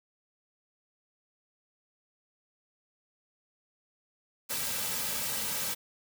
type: noise with comb filter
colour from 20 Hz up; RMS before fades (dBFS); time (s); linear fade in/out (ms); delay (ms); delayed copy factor
white; -33; 4.49-5.75; 20; 2.8; -0.65
effects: none